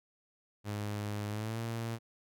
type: tone with pitch glide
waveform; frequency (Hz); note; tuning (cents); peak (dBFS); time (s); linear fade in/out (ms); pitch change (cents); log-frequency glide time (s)
sawtooth; 104 to 114.73; G#2 to A#2; +3 to -27; -31; 0.64-1.99; 50; +170; 1.29-1.6
effects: none